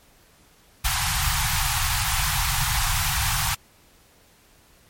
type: band-stop noise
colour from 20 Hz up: pink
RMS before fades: -23 dBFS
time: 0.84-3.55 s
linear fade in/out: 10 ms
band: 160 to 740 Hz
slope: 96 dB/octave
effects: pink hiss -56 dBFS RMS until 4.89 s + MP3 64 kbps